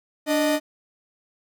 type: tone pair together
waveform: 45% pulse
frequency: 293.7 / 618.6 Hz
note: D4 / D#5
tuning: 0 / -10 cents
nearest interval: octave + minor second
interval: 1290 cents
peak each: -22 dBFS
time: 0.26-0.6 s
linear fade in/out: 50 ms
effects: none